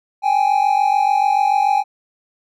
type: tone pair together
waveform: triangle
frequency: 789.1 / 836 Hz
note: G5 / G#5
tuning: +11 / +11 cents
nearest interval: minor second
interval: 100 cents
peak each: -14 dBFS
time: 0.22-1.84 s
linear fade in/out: 50 ms
effects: none